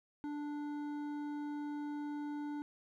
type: tone with hard clipping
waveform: triangle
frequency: 293.7 Hz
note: D4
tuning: in tune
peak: -40 dBFS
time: 0.24-2.62 s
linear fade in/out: 0 ms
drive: 13 dB
effects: none